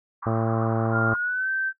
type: band-pass noise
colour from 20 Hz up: white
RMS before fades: -35 dBFS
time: 0.22-1.16 s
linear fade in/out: 10 ms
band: 1000 to 1300 Hz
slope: 48 dB/octave
type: harmonic tone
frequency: 112.8 Hz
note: A2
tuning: 44 cents sharp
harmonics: 1 / 2 / 3 / 4 / 5 / 6 / 7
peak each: -25 / -28 / -30 / -31 / -32 / -33 / -33 dBFS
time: 0.26-1.14 s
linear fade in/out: 5 ms
type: tone with pitch glide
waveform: sine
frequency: 1400 to 1553.4 Hz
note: F6 to G6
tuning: +4 to -16 cents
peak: -23 dBFS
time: 0.91-1.73 s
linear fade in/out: 50 ms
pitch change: +180 cents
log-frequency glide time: 1.07-1.5 s
effects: noise-tail reverb RT60 0.1 s tail -18 dB re dry